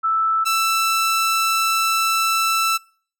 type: tone pair in turn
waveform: sine / sawtooth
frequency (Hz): 1318.5 / 1326.9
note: E6 / E6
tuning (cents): 0 / +11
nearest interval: unison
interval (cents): 11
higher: second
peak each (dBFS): -16 / -13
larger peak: second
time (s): 0.03-0.45 / 0.45-2.78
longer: second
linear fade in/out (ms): 20
effects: noise-tail reverb RT60 0.5 s tail -25 dB re dry